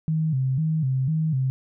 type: tone with vibrato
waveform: sine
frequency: 144.3 Hz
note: D3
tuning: 30 cents flat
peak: -20 dBFS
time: 0.08-1.5 s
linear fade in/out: 0 ms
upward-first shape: square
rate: 2 Hz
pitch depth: 160 cents each way
effects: none